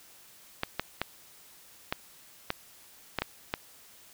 clicks, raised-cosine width 0.3 ms, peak -12 dBFS, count 8, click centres 0.634 / 0.796 / 1.016 / 1.925 / 2.504 / 3.187 / 3.22 / 3.539 s, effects white hiss -55 dBFS RMS until 4.13 s

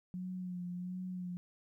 sine tone with vibrato, 180.6 Hz, F#3, 42 cents flat, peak -38 dBFS, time 0.14-1.37 s, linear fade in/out 0 ms, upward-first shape sine, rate 1.4 Hz, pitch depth 34 cents each way, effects 13-bit

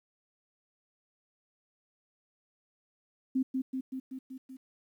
sine tone with echo, 261.6 Hz, C4, in tune, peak -25 dBFS, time 3.35-3.43 s, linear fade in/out 10 ms, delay 190 ms, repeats 6, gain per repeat -3 dB, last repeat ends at 4.57 s, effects 11-bit

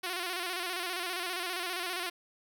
5% pulse tone with vibrato, 358.5 Hz, F4, 45 cents sharp, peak -22 dBFS, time 0.03-2.1 s, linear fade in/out 10 ms, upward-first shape square, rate 15 Hz, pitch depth 61 cents each way, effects none

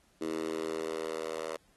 10% pulse tone with high-pass filter sweep, 80.2 Hz, E2, 47 cents flat, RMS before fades -36 dBFS, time 0.21-1.57 s, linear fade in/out 5 ms, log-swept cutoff 330 to 550 Hz, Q 3, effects pink hiss -68 dBFS RMS until 1.76 s + AAC 32 kbps

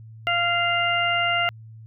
harmonic tone with a mistuned harmonic, 693 Hz, F5, 14 cents flat, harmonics 1 / 2 / 3 / 4, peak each -25 / -25 / -25 / -25 dBFS, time 0.27-1.49 s, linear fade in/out 0 ms, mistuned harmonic 4, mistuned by +19 cents, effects added 111 Hz sine -40 dBFS peak until 1.86 s

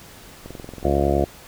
click train, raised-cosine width 2 ms, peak -22 dBFS, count 10, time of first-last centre 0.46-0.875 s, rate 21.7 Hz
harmonic tone, 70.3 Hz, C#2, 25 cents sharp, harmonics 1 / 2 / 3 / 4 / 5 / 6 / 7 / 8 / 9 / 10, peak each -23 / -27 / -28 / -28 / -23 / -29 / -29 / -27 / -26 / -26 dBFS, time 0.84-1.25 s, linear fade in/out 10 ms
effects pink hiss -44 dBFS RMS until 1.47 s

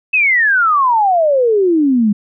sine exponential sweep, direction down, 2637 to 200 Hz, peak -9 dBFS, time 0.13-2.13 s, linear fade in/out 10 ms, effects none

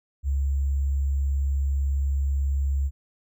sine tone with sample-and-hold, 69.1 Hz, C#2, 5 cents flat, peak -21 dBFS, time 0.23-2.91 s, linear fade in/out 50 ms, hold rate 7350 Hz, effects none

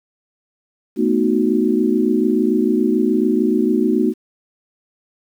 sine chord, B dominant seventh, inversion third, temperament equal, 220 / 246.9 / 311.1 / 370 Hz, A3 / B3 / D#4 / F#4, 0 / 0 / 0 / 0 cents, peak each -19 dBFS, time 0.96-4.14 s, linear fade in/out 50 ms, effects 8-bit

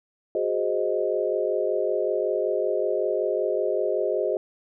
sine chord, Ab dominant seventh, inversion third, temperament equal, 370 / 415.3 / 523.3 / 622.3 Hz, Gb4 / Ab4 / C5 / Eb5, 0 / 0 / 0 / 0 cents, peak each -28 / -27 / -28 / -27 dBFS, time 0.35-4.37 s, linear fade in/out 2 ms, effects none

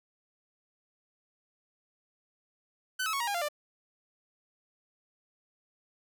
sawtooth tone with pitch steps, 1512 / 1293.7 / 1106.8 / 947 / 810.3 / 693.3 / 593.1 Hz, F#6 / E6 / C#6 / A#5 / G#5 / F5 / D5, +37 / -33 / -3 / +27 / -43 / -13 / +17 cents, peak -26 dBFS, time 2.99-3.487 s, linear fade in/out 10 ms, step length 71 ms, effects none

